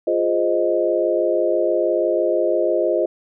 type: chord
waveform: sine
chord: F minor seventh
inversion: none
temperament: equal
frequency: 349.2 / 415.3 / 523.3 / 622.3 Hz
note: F4 / Ab4 / C5 / Eb5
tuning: 0 / 0 / 0 / 0 cents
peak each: -21 / -24 / -22 / -20 dBFS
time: 0.07-3.06 s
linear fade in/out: 5 ms
effects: none